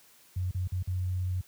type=tone with dropouts; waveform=sine; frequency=91.5 Hz; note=F#2; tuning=19 cents flat; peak=-27 dBFS; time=0.36-1.41 s; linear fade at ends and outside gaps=5 ms; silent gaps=0.51-0.546 / 0.674-0.72 / 0.826-0.873 s; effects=white hiss -59 dBFS RMS until 1.47 s + high-pass 60 Hz 12 dB/octave

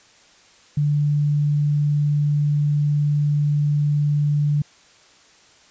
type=tone; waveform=sine; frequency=146.83 Hz; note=D3; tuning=in tune; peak=-16 dBFS; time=0.77-4.62 s; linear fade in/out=5 ms; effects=white hiss -52 dBFS RMS until 5.7 s + resampled to 16000 Hz

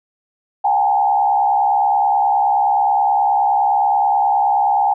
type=tone with frequency modulation; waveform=sine; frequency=816 Hz; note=G#5; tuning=31 cents flat; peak=-12 dBFS; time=0.64-4.94 s; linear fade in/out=10 ms; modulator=69.5 Hz; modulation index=0.97; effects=none

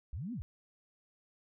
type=linear two-way sweep; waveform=sine; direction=up then down; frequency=51.3 to 261.6 to 51.3 Hz; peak=-37 dBFS; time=0.13-0.42 s; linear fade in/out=0 ms; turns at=0.33 s; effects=none

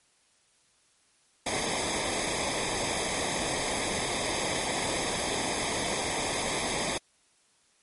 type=noise with comb filter; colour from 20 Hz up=pink; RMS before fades=-30 dBFS; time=1.46-6.98 s; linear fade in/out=5 ms; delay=0.7 ms; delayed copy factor=-0.8; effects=white hiss -66 dBFS RMS until 7.82 s + MP3 48 kbps

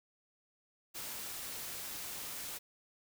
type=noise; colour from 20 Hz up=white; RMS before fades=-43 dBFS; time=0.94-2.59 s; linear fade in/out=20 ms; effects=none

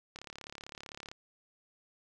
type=click train; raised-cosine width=0.2 ms; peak=-27 dBFS; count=35; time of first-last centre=0.16-1.115 s; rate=35.6 Hz; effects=none

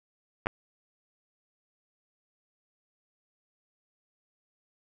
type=clicks; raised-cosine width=0.5 ms; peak=-19 / -10 dBFS; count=2; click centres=0.46 / 0.469 s; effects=none

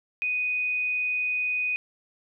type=tone; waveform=sine; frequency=2489 Hz; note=D#7; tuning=in tune; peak=-24 dBFS; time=0.22-1.76 s; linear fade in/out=0 ms; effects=none

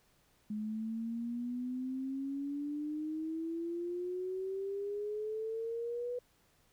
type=exponential sweep; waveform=sine; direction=up; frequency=210.3 to 493.9 Hz; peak=-35 dBFS; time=0.5-6.19 s; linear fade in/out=5 ms; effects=pink hiss -70 dBFS RMS until 6.72 s

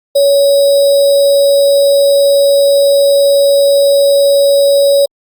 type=tone with sample-and-hold; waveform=sine; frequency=561 Hz; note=C#5; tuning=21 cents sharp; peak=-5 dBFS; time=0.15-5.06 s; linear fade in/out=10 ms; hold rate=4410 Hz; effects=Opus 48 kbps

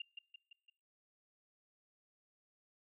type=tone with echo; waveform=sine; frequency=2800 Hz; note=F7; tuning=4 cents sharp; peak=-39 dBFS; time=0-0.02 s; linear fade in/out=5 ms; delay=170 ms; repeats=4; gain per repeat=-5 dB; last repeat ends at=0.7 s; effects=noise-tail reverb RT60 0.6 s tail -25 dB re dry

